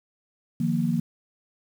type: chord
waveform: sine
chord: Eb suspended second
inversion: none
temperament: equal with one note detuned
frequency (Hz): 154.31 / 174.61 / 233.1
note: Eb3 / F3 / Bb3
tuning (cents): -14 / 0 / 0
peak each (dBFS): -27 / -26 / -25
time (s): 0.6-1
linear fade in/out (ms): 5
effects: 8-bit